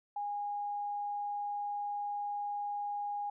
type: tone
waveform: sine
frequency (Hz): 820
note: G#5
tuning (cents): -22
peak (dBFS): -34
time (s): 0.16-3.3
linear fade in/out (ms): 5
effects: none